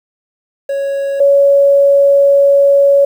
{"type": "tone pair in turn", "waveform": ["triangle", "sine"], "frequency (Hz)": [554.4, 560.2], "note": ["C#5", "C#5"], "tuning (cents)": [0, 18], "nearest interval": "unison", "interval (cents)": 18, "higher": "second", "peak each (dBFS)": [-12, -5], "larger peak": "second", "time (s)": [[0.69, 1.2], [1.2, 3.05]], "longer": "second", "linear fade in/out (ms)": 5, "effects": ["7-bit"]}